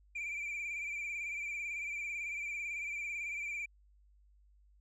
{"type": "tone with vibrato", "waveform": "sine", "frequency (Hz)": 2349, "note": "D7", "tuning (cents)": 0, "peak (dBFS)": -34, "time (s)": [0.15, 3.66], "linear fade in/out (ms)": 10, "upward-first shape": "sine", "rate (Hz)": 18, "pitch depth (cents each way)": 51, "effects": ["tanh soft clip ceiling -36 dBFS", "added 50 Hz sine -62 dBFS peak until 4.8 s"]}